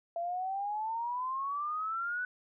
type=exponential sweep; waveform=sine; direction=up; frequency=673 to 1500 Hz; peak=-32 dBFS; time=0.16-2.25 s; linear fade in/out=2 ms; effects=none